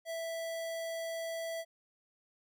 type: tone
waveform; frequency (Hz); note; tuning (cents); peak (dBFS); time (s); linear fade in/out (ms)
square; 659.3; E5; 0; -37; 0.05-1.65; 50
effects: none